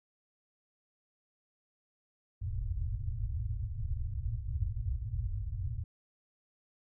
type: low-pass noise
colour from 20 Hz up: white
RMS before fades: -35 dBFS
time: 2.41-5.84 s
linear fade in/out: 5 ms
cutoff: 120 Hz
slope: 96 dB/octave
effects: none